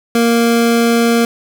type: tone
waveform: 25% pulse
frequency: 233.1 Hz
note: A#3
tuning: in tune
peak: -6 dBFS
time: 0.15-1.25 s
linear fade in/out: 2 ms
effects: none